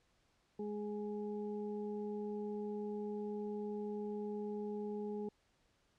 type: harmonic tone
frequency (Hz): 208.5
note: G#3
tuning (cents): +7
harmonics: 1 / 2 / 4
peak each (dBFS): -42 / -41 / -53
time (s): 0.59-5.29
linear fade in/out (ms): 5
effects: pink hiss -75 dBFS RMS until 5.98 s + low-pass 7000 Hz 12 dB/octave